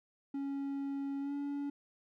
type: tone with pitch glide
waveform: triangle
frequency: 277.5 to 284.3 Hz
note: C#4 to C#4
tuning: +2 to +44 cents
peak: -33 dBFS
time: 0.34-1.7 s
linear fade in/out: 5 ms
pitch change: +42 cents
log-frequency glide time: 1.2-1.33 s
effects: none